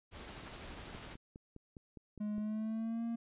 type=noise with tremolo; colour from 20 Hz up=pink; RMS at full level=-47 dBFS; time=0.11-1.17 s; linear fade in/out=50 ms; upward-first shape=sine; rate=12 Hz; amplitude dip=25%
type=click train; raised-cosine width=3 ms; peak=-37 dBFS; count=8; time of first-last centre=0.95-2.381 s; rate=4.89 Hz
type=tone with pitch glide; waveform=triangle; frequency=210 to 231.7 Hz; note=G#3 to A#3; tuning=+19 to -10 cents; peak=-33 dBFS; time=2.2-3.16 s; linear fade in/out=10 ms; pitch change=+171 cents; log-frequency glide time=2.36-3.04 s
effects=resampled to 8000 Hz